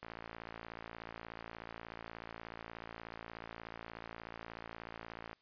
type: click train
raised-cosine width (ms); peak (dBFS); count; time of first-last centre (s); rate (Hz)
0.5; -30; 301; 0.03-5.33; 56.6
effects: white hiss -73 dBFS RMS until 5.41 s + resampled to 11025 Hz